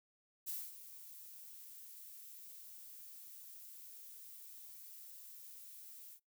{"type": "noise with ADSR envelope", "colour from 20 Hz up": "violet", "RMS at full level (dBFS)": -41, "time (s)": [0.46, 6.2], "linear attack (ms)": 24, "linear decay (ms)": 230, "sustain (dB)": -13, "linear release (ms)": 77, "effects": ["noise-tail reverb RT60 0.2 s tail -23 dB re dry"]}